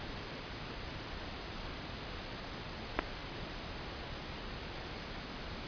clicks, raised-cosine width 0.5 ms, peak -13 / -17 dBFS, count 2, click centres 2.99 / 2.993 s, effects pink hiss -43 dBFS RMS until 5.67 s + resampled to 11025 Hz

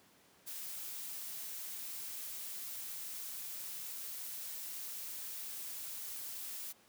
blue noise, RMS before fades -44 dBFS, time 0.46-6.73 s, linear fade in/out 20 ms, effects pink hiss -65 dBFS RMS until 6.88 s + high-pass 150 Hz 12 dB/octave

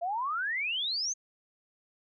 sine exponential sweep, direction up, 662 to 6520 Hz, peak -29 dBFS, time 0.01-1.14 s, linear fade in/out 20 ms, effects none

